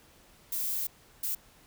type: noise bursts at uneven times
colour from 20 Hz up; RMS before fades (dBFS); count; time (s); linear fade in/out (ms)
violet; -32; 2; 0.52-0.87 / 1.23-1.35; 5
effects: pink hiss -59 dBFS RMS until 1.66 s